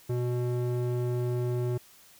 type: tone with band-pass filter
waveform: square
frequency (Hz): 122.5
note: B2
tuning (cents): -14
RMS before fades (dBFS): -29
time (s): 0.09-1.78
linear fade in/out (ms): 10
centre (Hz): 260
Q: 1.6
effects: white hiss -56 dBFS RMS until 2.19 s